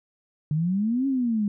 sine exponential two-way sweep, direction up then down, 146.83 to 277.2 to 200.7 Hz, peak -21 dBFS, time 0.51-1.48 s, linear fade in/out 2 ms, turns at 1.07 s, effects none

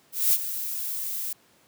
violet noise with ADSR envelope, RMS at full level -19 dBFS, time 0.12-1.33 s, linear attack 210 ms, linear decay 42 ms, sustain -12 dB, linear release 5 ms, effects pink hiss -60 dBFS RMS until 1.67 s + high-pass 150 Hz 12 dB/octave

